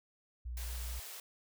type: tone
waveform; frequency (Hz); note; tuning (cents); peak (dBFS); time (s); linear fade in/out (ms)
sine; 60.3; B1; -41; -38; 0.45-1; 10
type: high-pass noise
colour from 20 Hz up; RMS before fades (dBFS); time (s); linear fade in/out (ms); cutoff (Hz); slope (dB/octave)
white; -47; 0.57-1.2; 2; 400; 48
effects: none